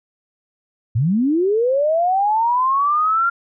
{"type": "linear sweep", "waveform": "sine", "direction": "up", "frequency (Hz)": [101, 1396.9], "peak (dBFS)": -14, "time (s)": [0.95, 3.3], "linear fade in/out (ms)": 10, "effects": []}